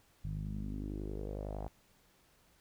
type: tone with low-pass filter sweep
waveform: sawtooth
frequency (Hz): 50.9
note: G#1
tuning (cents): -34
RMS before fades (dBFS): -40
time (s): 0.24-1.68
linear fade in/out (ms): 0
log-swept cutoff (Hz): 140 to 780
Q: 3.7
effects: pink hiss -68 dBFS RMS until 2.6 s